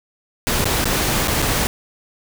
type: noise with dropouts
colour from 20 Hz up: pink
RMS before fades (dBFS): -19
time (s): 0.47-1.67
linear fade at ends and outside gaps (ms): 0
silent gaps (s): 0.643-0.655 / 0.843-0.855 / 1.274-1.281 / 1.419-1.424
effects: none